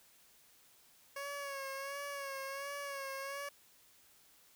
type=tone with vibrato; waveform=15% pulse; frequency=554.4 Hz; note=C#5; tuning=in tune; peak=-34 dBFS; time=1.16-3.49 s; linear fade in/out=5 ms; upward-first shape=sine; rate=1.4 Hz; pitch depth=46 cents each way; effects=white hiss -65 dBFS RMS until 4.55 s